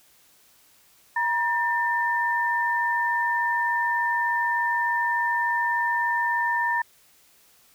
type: tone pair together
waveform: sine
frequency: 950 / 1793.4 Hz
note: A#5 / A6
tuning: +33 / +33 cents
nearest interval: major seventh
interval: 1100 cents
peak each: -24 dBFS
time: 1.16-6.82 s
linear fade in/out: 5 ms
effects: white hiss -58 dBFS RMS until 7.74 s